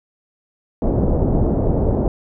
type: low-pass noise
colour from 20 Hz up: pink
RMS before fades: -17 dBFS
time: 0.82-2.08 s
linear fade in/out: 2 ms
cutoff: 640 Hz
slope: 24 dB/octave
effects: none